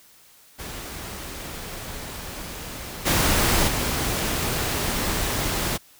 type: noise with level steps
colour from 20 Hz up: pink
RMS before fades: -35 / -20 / -25 dBFS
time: 0.58-5.78 s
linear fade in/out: 20 ms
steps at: 3.05 / 3.67 s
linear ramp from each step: 20 ms
effects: white hiss -53 dBFS RMS until 5.99 s